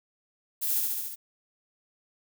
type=noise with echo; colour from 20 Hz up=violet; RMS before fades=-29 dBFS; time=0.61-0.81 s; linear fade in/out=20 ms; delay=70 ms; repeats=5; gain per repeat=-2 dB; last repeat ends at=1.16 s; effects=none